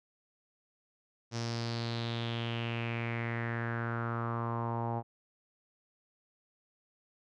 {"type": "tone with low-pass filter sweep", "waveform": "sawtooth", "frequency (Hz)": 116.54, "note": "A#2", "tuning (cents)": 0, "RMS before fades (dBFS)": -35, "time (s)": [1.31, 5.03], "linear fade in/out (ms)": 50, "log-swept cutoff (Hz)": [5700, 820], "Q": 4.7, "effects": []}